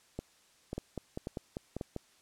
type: two click trains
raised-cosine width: 2 ms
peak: -23 / -23 dBFS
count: 4 / 7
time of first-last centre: 0.19-1.812 / 0.78-1.963 s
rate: 1.85 / 5.07 Hz
effects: white hiss -65 dBFS RMS until 2.21 s + low-pass 9000 Hz 12 dB/octave